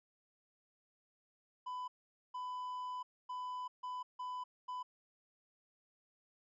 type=tone bursts at uneven times; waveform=triangle; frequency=1000 Hz; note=B5; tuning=21 cents sharp; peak=-38 dBFS; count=6; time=1.66-1.88 / 2.34-3.03 / 3.29-3.68 / 3.83-4.03 / 4.19-4.44 / 4.68-4.83 s; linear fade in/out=10 ms; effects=resampled to 16000 Hz